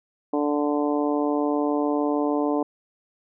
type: harmonic tone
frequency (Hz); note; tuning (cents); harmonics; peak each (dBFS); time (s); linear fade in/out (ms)
146.83; D3; 0; 2 / 3 / 4 / 5 / 6 / 7; -23 / -27 / -29 / -31 / -33 / -34; 0.33-2.63; 5
effects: none